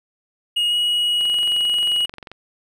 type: tone with pitch glide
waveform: triangle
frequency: 2873 to 2905 Hz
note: F7 to F#7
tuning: +48 to -32 cents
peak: -15 dBFS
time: 0.56-2.06 s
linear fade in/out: 10 ms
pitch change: +20 cents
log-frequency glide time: 0.68-0.74 s
type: click train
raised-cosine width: 0.3 ms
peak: -20 dBFS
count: 26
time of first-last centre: 1.21-2.316 s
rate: 22.6 Hz
effects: none